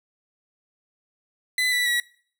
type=tone with pitch steps; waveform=30% pulse; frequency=2007 / 1968 / 1929.7 Hz; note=B6 / B6 / B6; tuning=+27 / -7 / -41 cents; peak=-18 dBFS; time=1.58-2 s; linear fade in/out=2 ms; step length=140 ms; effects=noise-tail reverb RT60 0.5 s tail -20 dB re dry